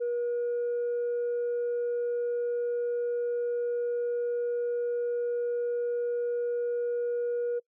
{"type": "tone", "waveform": "sine", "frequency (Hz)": 479.7, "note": "A#4", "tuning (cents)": 50, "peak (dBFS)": -25, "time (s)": [0, 7.6], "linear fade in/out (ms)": 20, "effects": ["noise-tail reverb RT60 0.1 s tail -25 dB re dry", "tanh soft clip ceiling -25 dBFS"]}